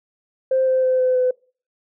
sine tone with pitch steps, 523.3 / 518.8 / 514.3 / 509.9 / 505.5 Hz, C5 / C5 / C5 / C5 / B4, 0 / -15 / -30 / -45 / +40 cents, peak -14 dBFS, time 0.51-1.31 s, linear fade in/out 5 ms, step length 160 ms, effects noise-tail reverb RT60 0.4 s tail -25 dB re dry + tanh soft clip ceiling -10 dBFS

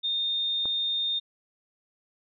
sine tone, 3650 Hz, A#7, 37 cents flat, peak -25 dBFS, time 0.03-1.2 s, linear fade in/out 20 ms
click, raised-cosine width 1 ms, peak -25 dBFS, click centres 0.656 s
effects none

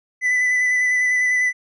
triangle tone with vibrato, 1996 Hz, B6, 18 cents sharp, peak -14 dBFS, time 0.21-1.53 s, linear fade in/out 50 ms, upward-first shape square, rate 10 Hz, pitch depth 12 cents each way, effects resampled to 24000 Hz

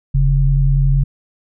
sine tone pair together, 42.33 / 137.7 Hz, E1 / C#3, +47 / -11 cents, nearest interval octave + minor sixth, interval 2042 cents, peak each -13 dBFS, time 0.14-1.04 s, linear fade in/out 10 ms, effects none

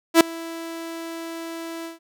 sawtooth tone with ADSR envelope, 330.7 Hz, E4, 6 cents sharp, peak -3 dBFS, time 0.14-1.99 s, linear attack 67 ms, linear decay 3 ms, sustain -24 dB, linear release 140 ms, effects none

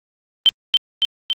sine tone with echo, 3106 Hz, G7, 17 cents flat, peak -7 dBFS, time 0.46-0.49 s, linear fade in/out 0 ms, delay 280 ms, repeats 3, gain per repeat -3 dB, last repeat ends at 1.33 s, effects Opus 24 kbps

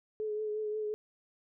sine tone with vibrato, 426.8 Hz, G#4, 47 cents sharp, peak -32 dBFS, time 0.2-0.94 s, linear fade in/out 0 ms, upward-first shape triangle, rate 5.6 Hz, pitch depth 31 cents each way, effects none

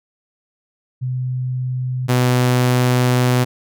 sine / sawtooth tone pair in turn, 127.3 / 125.04 Hz, C3 / B2, -47 / +22 cents, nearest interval unison, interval 31 cents, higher first, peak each -19 / -9 dBFS, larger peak second, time 1.01-2.08 / 2.08-3.45 s, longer second, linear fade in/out 20 ms, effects none

